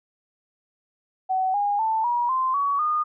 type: tone with pitch steps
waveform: sine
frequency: 753 / 816.4 / 885.2 / 959.7 / 1040.6 / 1128.2 / 1223.3 Hz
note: F#5 / G#5 / A5 / B5 / C6 / C#6 / D#6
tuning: +30 / -30 / +10 / -50 / -10 / +30 / -30 cents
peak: -20 dBFS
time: 1.29-3.04 s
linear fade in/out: 20 ms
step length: 250 ms
effects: none